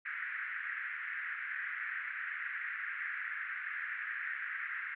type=band-pass noise; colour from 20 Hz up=white; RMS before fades=-40 dBFS; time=0.05-4.95 s; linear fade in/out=10 ms; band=1500 to 2000 Hz; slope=48 dB/octave; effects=none